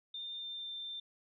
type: tone with pitch glide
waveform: sine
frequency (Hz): 3608 to 3577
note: A7 to A7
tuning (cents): +43 to +28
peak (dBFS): -40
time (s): 0.14-1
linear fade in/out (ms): 5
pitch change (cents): -15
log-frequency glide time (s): 0.39-0.73
effects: none